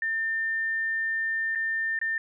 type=tone with dropouts; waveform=sine; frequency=1800 Hz; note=A6; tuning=39 cents sharp; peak=-25 dBFS; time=0.02-2.18 s; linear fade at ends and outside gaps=2 ms; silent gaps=1.551-1.556 / 1.99-2.014 s; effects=none